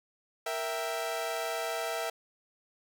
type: chord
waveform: sawtooth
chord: E diminished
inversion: second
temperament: equal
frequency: 466.2 / 659.3 / 784 Hz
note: Bb4 / E5 / G5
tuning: 0 / 0 / 0 cents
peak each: -34 / -30 / -35 dBFS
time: 0.46-2.1 s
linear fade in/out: 5 ms
effects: none